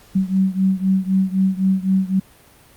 sine beating tone pair, 188.8 / 192.7 Hz, F#3 / G3, +35 / -29 cents, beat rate 3.9 Hz, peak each -17 / -19 dBFS, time 0.15-2.2 s, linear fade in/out 10 ms, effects pink hiss -49 dBFS RMS until 2.76 s + Opus 48 kbps

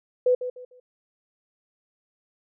sine tone with echo, 499.6 Hz, B4, 20 cents sharp, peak -16 dBFS, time 0.26-0.35 s, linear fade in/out 5 ms, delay 150 ms, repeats 3, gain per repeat -11 dB, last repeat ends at 0.8 s, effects none

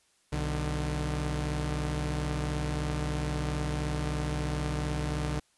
sawtooth tone pair together, 63 / 149.84 Hz, B1 / D3, +35 / +35 cents, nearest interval octave + minor third, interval 1500 cents, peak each -28 dBFS, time 0.32-5.4 s, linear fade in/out 10 ms, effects white hiss -68 dBFS RMS until 5.57 s + resampled to 24000 Hz

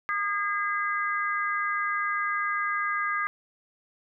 harmonic tone, 407.5 Hz, G#4, 33 cents flat, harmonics 3 / 4 / 5, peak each -28 / -30 / -32 dBFS, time 0.09-3.27 s, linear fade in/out 0 ms, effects none

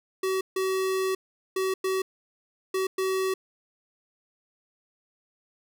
square tone bursts at uneven times, 379.2 Hz, F#4, 43 cents sharp, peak -25 dBFS, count 6, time 0.23-0.41 / 0.56-1.15 / 1.56-1.74 / 1.84-2.02 / 2.74-2.87 / 2.98-3.34 s, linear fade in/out 5 ms, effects none

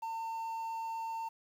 triangle tone with quantisation, 904 Hz, A5, 47 cents sharp, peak -34 dBFS, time 0.02-1.29 s, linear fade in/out 10 ms, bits 10, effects none

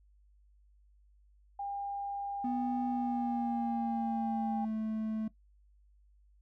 sine tone, 802 Hz, G5, 39 cents sharp, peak -35 dBFS, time 1.59-4.65 s, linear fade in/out 5 ms
triangle tone with pitch glide, 246.9 to 218.7 Hz, B3 to A3, 0 to -10 cents, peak -30 dBFS, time 2.44-5.28 s, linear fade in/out 5 ms, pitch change -210 cents, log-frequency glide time 2.88-4.73 s
effects noise-tail reverb RT60 0.1 s tail -17 dB re dry + added 50 Hz sine -61 dBFS peak until 6.41 s

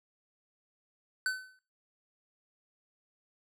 square tone with exponential decay, 1517 Hz, F#6, 43 cents sharp, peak -27 dBFS, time 1.26-1.59 s, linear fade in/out 1 ms, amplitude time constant 70 ms, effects noise-tail reverb RT60 0.3 s tail -18 dB re dry + low-pass 11000 Hz 12 dB/octave

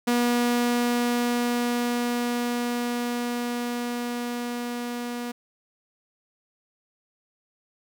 sawtooth tone with level ramp, 241.1 Hz, B3, 41 cents flat, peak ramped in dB -16 to -26 dBFS, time 0.07-5.32 s, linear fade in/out 10 ms, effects none

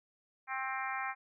harmonic tone with a mistuned harmonic, 263.6 Hz, C4, 13 cents sharp, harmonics 3 / 4 / 5 / 6 / 7 / 8 / 9, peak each -40 / -41 / -42 / -43 / -43 / -44 / -45 dBFS, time 0.47-1.15 s, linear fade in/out 50 ms, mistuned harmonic 4, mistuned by +15 cents, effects none

